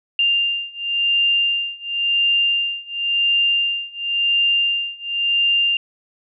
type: beating tone pair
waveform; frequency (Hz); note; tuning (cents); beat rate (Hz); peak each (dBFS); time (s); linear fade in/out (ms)
sine; 2794 / 2794.94; F7 / F7; 0 / +1; 0.94; -20 / -19; 0.19-5.77; 2
effects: none